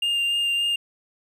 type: tone with vibrato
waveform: triangle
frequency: 2805 Hz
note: F7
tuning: 7 cents sharp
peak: -19 dBFS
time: 0.02-0.76 s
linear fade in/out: 5 ms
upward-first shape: sine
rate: 3.5 Hz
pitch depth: 11 cents each way
effects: none